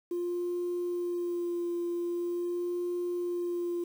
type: tone with vibrato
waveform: sine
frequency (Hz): 349.2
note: F4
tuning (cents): 0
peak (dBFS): -28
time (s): 0.11-3.84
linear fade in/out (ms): 5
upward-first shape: sine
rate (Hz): 0.44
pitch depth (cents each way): 17
effects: tanh soft clip ceiling -27 dBFS + 9-bit